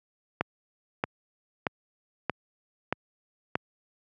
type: click train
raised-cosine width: 0.5 ms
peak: -10 dBFS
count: 6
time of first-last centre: 0.41-3.555 s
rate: 1.59 Hz
effects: high-pass 100 Hz 12 dB/octave